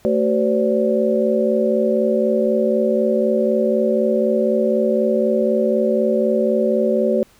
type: tone cluster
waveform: sine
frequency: 222.6 / 379.6 / 512 / 576 Hz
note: A3 / F#4 / C5 / D5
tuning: +20 / +44 / -38 / -34 cents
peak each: -20 dBFS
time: 0.05-7.23 s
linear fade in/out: 0 ms
effects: pink hiss -53 dBFS RMS until 7.39 s